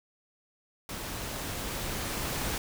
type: noise with level ramp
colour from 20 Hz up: pink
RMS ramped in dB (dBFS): -38 to -32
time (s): 0.89-2.58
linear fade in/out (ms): 2
effects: none